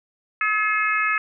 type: harmonic tone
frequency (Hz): 427.2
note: G#4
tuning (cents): +49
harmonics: 3 / 4 / 5 / 6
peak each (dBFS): -23 / -24 / -25 / -26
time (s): 0.41-1.18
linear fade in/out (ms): 2
effects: none